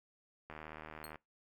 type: click train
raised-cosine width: 0.5 ms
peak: -32 dBFS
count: 52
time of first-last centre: 0.5-1.157 s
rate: 77.6 Hz
type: tone with exponential decay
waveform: 10% pulse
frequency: 4287 Hz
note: C8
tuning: 41 cents sharp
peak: -37 dBFS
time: 1.04-1.12 s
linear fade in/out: 2 ms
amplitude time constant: 16 ms
effects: noise-tail reverb RT60 0.2 s tail -23 dB re dry